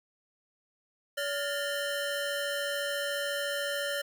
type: tone cluster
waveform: square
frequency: 571 / 1406 / 1807 / 3077 Hz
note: D5 / F6 / A6 / G7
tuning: -49 / +11 / +46 / -33 cents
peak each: -34 / -39 / -38 / -39 dBFS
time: 1.17-4.02 s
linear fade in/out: 10 ms
effects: 11-bit